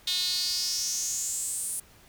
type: tone with high-pass filter sweep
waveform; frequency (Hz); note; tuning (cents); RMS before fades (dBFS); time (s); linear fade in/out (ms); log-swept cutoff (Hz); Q
sawtooth; 362.6; F#4; -35; -30; 0.07-1.8; 5; 3700 to 9700; 5.7
effects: pink hiss -56 dBFS RMS until 2.08 s